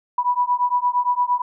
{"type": "beating tone pair", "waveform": "sine", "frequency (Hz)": [978, 986.7], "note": ["B5", "B5"], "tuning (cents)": [-17, -2], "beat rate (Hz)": 8.7, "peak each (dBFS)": -20, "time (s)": [0.18, 1.42], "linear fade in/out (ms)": 5, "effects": []}